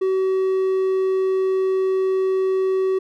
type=tone; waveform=triangle; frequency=379.1 Hz; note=F#4; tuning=42 cents sharp; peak=-15 dBFS; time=0.01-2.99 s; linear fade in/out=10 ms; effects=none